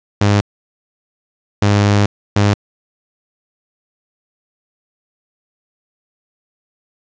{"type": "tone bursts at uneven times", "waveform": "sawtooth", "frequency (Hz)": 102.3, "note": "G#2", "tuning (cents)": -26, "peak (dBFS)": -6, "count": 3, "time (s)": [[0.21, 0.41], [1.62, 2.06], [2.36, 2.54]], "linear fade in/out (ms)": 5, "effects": ["resampled to 16000 Hz", "7-bit"]}